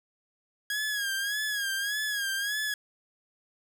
sawtooth tone with vibrato, 1649 Hz, G#6, 13 cents flat, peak -25 dBFS, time 0.7-2.74 s, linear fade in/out 2 ms, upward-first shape sine, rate 1.7 Hz, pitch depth 77 cents each way, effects none

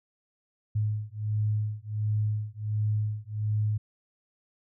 sine beating tone pair, 105.7 / 107.1 Hz, G#2 / A2, +31 / -46 cents, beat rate 1.4 Hz, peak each -29 dBFS, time 0.75-3.78 s, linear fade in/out 10 ms, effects none

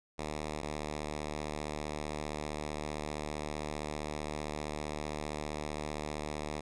5% pulse tone pair in turn, 76 / 75.34 Hz, D#2 / D2, -40 / +45 cents, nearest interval unison, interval 15 cents, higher first, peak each -25 dBFS, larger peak neither, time 0.18-0.62 / 0.62-6.61 s, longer second, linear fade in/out 10 ms, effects resampled to 22050 Hz

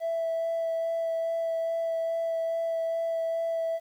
triangle tone with vibrato, 660 Hz, E5, 2 cents sharp, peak -23 dBFS, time 0-3.8 s, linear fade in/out 50 ms, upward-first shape sine, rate 2.4 Hz, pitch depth 9 cents each way, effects tanh soft clip ceiling -23 dBFS + 10-bit

